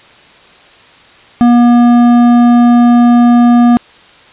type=tone with hard clipping; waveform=sine; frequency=240 Hz; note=B3; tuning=49 cents flat; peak=-5 dBFS; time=1.41-3.77 s; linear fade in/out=0 ms; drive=10 dB; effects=white hiss -40 dBFS RMS until 4.32 s + resampled to 8000 Hz